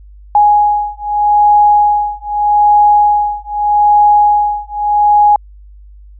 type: beating tone pair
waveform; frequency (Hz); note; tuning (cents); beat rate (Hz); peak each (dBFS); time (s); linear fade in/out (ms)
sine; 830.6 / 831.41; G#5 / G#5; 0 / +2; 0.81; -10; 0.35-5.36; 2
effects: added 50 Hz sine -34 dBFS peak until 6.19 s